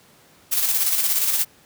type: noise with tremolo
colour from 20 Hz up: blue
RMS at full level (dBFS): -19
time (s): 0.51-1.45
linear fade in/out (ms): 20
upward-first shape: square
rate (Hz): 17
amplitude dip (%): 40
effects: pink hiss -53 dBFS RMS until 1.65 s + high-pass 100 Hz 12 dB/octave

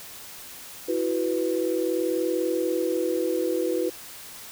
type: chord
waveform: sine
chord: E suspended second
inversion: none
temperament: equal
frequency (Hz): 329.6 / 370 / 493.9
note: E4 / F#4 / B4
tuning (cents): 0 / 0 / 0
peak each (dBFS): -27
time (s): 0.88-3.9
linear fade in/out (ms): 10
effects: white hiss -42 dBFS RMS until 4.51 s

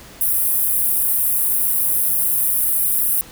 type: high-pass noise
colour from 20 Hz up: pink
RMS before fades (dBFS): -18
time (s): 0.21-3.21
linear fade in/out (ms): 0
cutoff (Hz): 10000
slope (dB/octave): 48
effects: pink hiss -41 dBFS RMS until 3.31 s

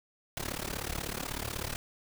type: noise with amplitude modulation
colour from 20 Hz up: pink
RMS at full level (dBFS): -33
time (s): 0.37-1.76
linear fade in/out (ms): 0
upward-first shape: sine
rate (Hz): 36.2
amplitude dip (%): 90
effects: none

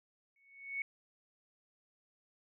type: tone with exponential growth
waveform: sine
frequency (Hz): 2217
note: C#7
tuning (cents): 0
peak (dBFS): -32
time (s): 0.36-0.82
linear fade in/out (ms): 2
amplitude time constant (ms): 100
effects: none

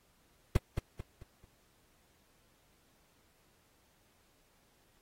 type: noise with echo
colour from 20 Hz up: brown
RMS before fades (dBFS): -23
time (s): 0.55-0.57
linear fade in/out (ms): 5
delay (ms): 220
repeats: 4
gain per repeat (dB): -8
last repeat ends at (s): 1.45
effects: pink hiss -70 dBFS RMS until 5.01 s + AAC 48 kbps

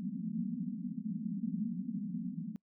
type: band-pass noise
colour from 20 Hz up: pink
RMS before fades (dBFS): -38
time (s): 0-2.56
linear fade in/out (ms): 0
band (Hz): 170 to 250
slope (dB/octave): 96
effects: noise-tail reverb RT60 0.1 s tail -26 dB re dry

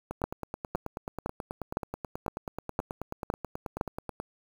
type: two click trains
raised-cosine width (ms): 1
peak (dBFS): -20 / -13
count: 39 / 8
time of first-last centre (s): 0.11-4.2 / 0.24-3.811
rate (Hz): 9.29 / 1.96
effects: 7-bit

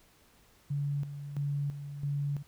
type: tone with tremolo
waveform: sine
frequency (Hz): 142.9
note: D3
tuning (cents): -47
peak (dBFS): -29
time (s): 0.7-2.43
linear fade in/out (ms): 10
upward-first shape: square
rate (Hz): 1.5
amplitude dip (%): 65
effects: pink hiss -63 dBFS RMS until 2.47 s

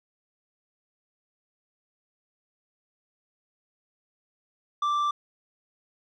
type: tone with tanh clipping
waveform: sine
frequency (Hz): 1174.7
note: D6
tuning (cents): 0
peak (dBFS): -24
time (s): 4.82-5.11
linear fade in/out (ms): 5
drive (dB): 6
effects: none

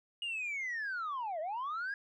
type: linear two-way sweep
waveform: sine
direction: down then up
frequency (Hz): 2883 to 603 to 1671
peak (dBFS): -33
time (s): 0.22-1.94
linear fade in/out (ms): 2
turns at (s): 1.4
effects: tanh soft clip ceiling -33 dBFS

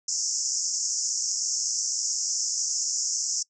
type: band-pass noise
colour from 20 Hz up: white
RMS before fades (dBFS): -28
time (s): 0.08-3.43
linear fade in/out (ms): 5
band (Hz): 5200 to 7300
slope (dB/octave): 96
effects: noise-tail reverb RT60 0.1 s tail -24 dB re dry

